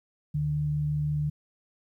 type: tone pair together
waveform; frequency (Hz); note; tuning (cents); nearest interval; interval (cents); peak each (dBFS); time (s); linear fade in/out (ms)
sine; 74.5 / 149; D2 / D3; +25 / +25; octave; 1200; -37 / -25; 0.34-1.3; 10
effects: 11-bit